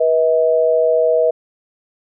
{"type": "tone pair together", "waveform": "sine", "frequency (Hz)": [485.2, 639.9], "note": ["B4", "D#5"], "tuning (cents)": [-31, 48], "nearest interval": "perfect fourth", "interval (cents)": 479, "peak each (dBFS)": -14, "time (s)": [0, 1.31], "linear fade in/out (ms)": 10, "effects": []}